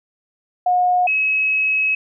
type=tone pair in turn; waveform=sine; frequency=722 / 2564 Hz; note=F#5 / E7; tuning=-43 / -49 cents; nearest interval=octave + minor seventh; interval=2194 cents; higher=second; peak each=-13 / -15 dBFS; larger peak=first; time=0.66-1.07 / 1.07-1.95 s; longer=second; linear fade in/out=5 ms; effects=none